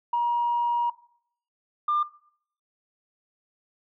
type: tone pair in turn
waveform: sine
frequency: 952 / 1196.9 Hz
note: A#5 / D6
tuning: +36 / +32 cents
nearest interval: major third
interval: 396 cents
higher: second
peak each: -20 dBFS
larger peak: neither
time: 0.13-0.9 / 1.88-2.03 s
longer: first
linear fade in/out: 5 ms
effects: noise-tail reverb RT60 0.6 s tail -19 dB re dry + tanh soft clip ceiling -17 dBFS